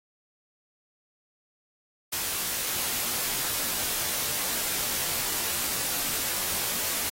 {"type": "noise with comb filter", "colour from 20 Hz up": "white", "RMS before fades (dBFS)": -29, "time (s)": [2.12, 7.1], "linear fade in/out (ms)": 10, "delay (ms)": 19, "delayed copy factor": -0.75, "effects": ["AAC 48 kbps"]}